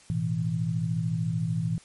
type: chord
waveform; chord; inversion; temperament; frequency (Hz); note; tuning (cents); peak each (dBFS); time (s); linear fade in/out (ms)
sine; A suspended second; none; equal with one note detuned; 110 / 123.47 / 163.96; A2 / B2 / E3; 0 / 0 / -9; -31 / -31 / -27; 0.1-1.78; 0
effects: white hiss -55 dBFS RMS until 1.84 s + MP3 48 kbps